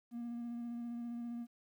triangle tone with vibrato, 236.8 Hz, A#3, 27 cents sharp, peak -37 dBFS, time 0.11-1.47 s, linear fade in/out 50 ms, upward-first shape square, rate 15 Hz, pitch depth 13 cents each way, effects tanh soft clip ceiling -33 dBFS + 12-bit

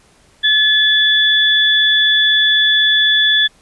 sine tone pair together, 1722 / 3444 Hz, A6 / A7, -38 / -38 cents, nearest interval octave, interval 1200 cents, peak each -14 / -11 dBFS, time 0.43-3.48 s, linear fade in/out 20 ms, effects pink hiss -51 dBFS RMS until 3.61 s + resampled to 24000 Hz

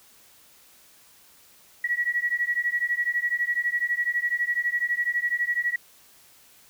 sine beating tone pair, 1920 / 1932 Hz, B6 / B6, -49 / -39 cents, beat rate 12 Hz, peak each -26 dBFS, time 1.84-5.76 s, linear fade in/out 5 ms, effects white hiss -55 dBFS RMS until 6.69 s

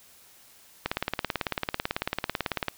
click train, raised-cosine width 0.3 ms, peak -10 dBFS, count 34, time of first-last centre 0.86-2.683 s, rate 18.1 Hz, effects white hiss -55 dBFS RMS until 2.77 s

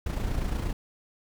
brown noise with amplitude modulation, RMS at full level -27 dBFS, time 0.06-0.73 s, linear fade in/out 5 ms, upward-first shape sine, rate 28.5 Hz, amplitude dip 50%, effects none

